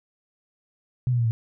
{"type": "tone with pitch steps", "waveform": "sine", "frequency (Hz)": [125.9, 121.47, 117.2, 113.07], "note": ["B2", "B2", "A#2", "A2"], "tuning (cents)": [34, -28, 10, 48], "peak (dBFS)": -19, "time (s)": [1.07, 1.31], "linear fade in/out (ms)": 0, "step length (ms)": 60, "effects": []}